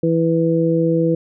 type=harmonic tone; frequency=164.81 Hz; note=E3; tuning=in tune; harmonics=1 / 2 / 3; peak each=-18 / -18 / -18 dBFS; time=0.03-1.15 s; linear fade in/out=5 ms; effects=none